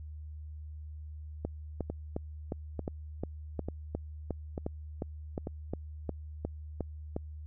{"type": "two click trains", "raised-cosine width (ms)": 2, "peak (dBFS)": [-22, -20], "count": [5, 17], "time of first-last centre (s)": [[1.9, 5.471], [1.45, 7.164]], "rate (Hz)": [1.12, 2.8], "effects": ["added 76 Hz sine -41 dBFS peak until 7.46 s"]}